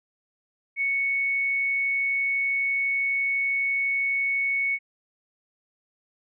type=tone; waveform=sine; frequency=2217 Hz; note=C#7; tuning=in tune; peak=-22 dBFS; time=0.76-4.79 s; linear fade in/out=50 ms; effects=none